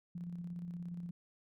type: tone with tremolo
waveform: sine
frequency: 173.9 Hz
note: F3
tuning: 7 cents flat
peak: -39 dBFS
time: 0.15-1.11 s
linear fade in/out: 5 ms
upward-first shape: square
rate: 17 Hz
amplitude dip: 35%
effects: none